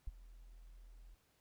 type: tone with ADSR envelope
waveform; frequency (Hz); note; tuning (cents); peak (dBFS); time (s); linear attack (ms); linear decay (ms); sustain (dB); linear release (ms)
sine; 41.55; E1; +15; -35; 0.07-1.15; 7; 23; -19; 9
effects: pink hiss -75 dBFS RMS until 1.4 s